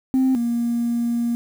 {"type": "tone pair in turn", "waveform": "sine", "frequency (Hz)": [261.6, 236.1], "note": ["C4", "A#3"], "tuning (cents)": [0, 22], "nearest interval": "major second", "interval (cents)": 178, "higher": "first", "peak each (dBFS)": [-13, -18], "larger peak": "first", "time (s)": [[0.14, 0.35], [0.35, 1.35]], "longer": "second", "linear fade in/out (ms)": 0, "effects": ["tanh soft clip ceiling -12 dBFS", "7-bit"]}